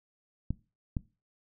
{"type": "clicks", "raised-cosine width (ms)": 5, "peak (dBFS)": -18, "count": 2, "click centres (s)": [0.506, 0.968], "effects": ["noise-tail reverb RT60 0.3 s tail -20 dB re dry"]}